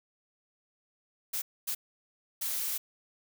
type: noise bursts at uneven times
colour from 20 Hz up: blue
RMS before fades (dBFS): -33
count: 3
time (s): 1.33-1.42 / 1.67-1.75 / 2.41-2.78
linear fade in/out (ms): 10
effects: none